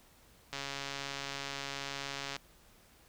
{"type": "click train", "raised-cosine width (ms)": 0.2, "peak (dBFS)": -21, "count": 256, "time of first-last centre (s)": [0.53, 2.365], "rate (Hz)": 139, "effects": ["pink hiss -62 dBFS RMS until 3.08 s"]}